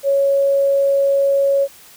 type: tone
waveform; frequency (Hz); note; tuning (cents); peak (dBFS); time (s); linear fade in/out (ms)
sine; 554.4; C#5; 0; -12; 0.03-1.68; 50
effects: white hiss -44 dBFS RMS until 1.96 s